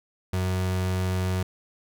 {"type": "tone", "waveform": "35% pulse", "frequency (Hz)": 92.5, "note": "F#2", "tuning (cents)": 0, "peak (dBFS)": -22, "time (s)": [0.33, 1.43], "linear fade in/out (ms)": 5, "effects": []}